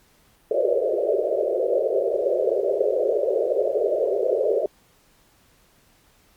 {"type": "band-pass noise", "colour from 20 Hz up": "white", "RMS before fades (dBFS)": -22, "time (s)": [0.51, 4.66], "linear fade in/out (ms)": 2, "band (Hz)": [370, 630], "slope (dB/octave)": 96, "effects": ["pink hiss -59 dBFS RMS until 6.36 s", "Opus 48 kbps"]}